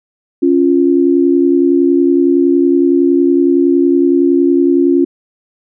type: tone pair together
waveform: sine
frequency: 277.2 / 348 Hz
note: C#4 / F4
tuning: 0 / -6 cents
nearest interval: major third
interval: 394 cents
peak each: -10 dBFS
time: 0.42-5.05 s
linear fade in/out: 10 ms
effects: none